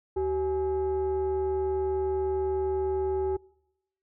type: tone with frequency modulation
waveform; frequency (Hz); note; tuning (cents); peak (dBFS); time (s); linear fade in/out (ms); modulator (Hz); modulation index
sine; 381.7; G4; -46; -24; 0.16-3.37; 10; 455; 0.55
effects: noise-tail reverb RT60 0.9 s tail -26 dB re dry + tanh soft clip ceiling -20 dBFS